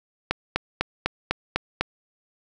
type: click train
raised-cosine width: 0.3 ms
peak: -5 dBFS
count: 7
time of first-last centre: 0.31-1.81 s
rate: 4 Hz
effects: none